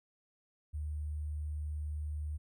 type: tone with sample-and-hold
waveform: sine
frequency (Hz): 75.3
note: D2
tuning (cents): +44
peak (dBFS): -35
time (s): 0.73-2.38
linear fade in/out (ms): 20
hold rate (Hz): 8820
effects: none